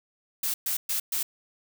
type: noise bursts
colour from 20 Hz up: blue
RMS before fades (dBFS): -28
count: 4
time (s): 0.43-1.23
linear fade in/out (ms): 5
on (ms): 110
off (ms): 120
effects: none